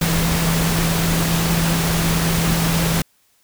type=tone in noise; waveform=sine; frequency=166 Hz; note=E3; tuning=12 cents sharp; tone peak=-18 dBFS; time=0.01-3.02 s; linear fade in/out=5 ms; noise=pink; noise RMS=-21 dBFS; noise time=0.01-3.02 s; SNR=0 dB; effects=white hiss -60 dBFS RMS until 3.43 s